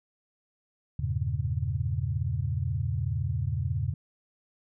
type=chord; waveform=sine; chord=E diminished seventh; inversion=none; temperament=equal with one note detuned; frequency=82.41 / 99.6 / 116.54 / 138.59 Hz; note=E2 / G2 / Bb2 / Db3; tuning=0 / +28 / 0 / 0 cents; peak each=-32 dBFS; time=0.99-3.94 s; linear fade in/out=5 ms; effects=none